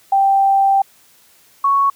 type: tone pair in turn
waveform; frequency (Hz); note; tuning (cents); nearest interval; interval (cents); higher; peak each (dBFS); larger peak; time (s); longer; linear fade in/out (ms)
sine; 784 / 1110.3; G5 / C#6; 0 / +2; tritone; 602; second; -10 / -11; first; 0.12-0.82 / 1.64-1.9; first; 5
effects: white hiss -51 dBFS RMS until 1.95 s + high-pass 60 Hz 12 dB/octave